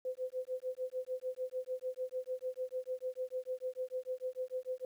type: tone with tremolo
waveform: sine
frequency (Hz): 511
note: C5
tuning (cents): -41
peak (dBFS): -33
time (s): 0.05-4.85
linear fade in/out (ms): 2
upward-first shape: sine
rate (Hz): 6.7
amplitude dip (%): 100
effects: 11-bit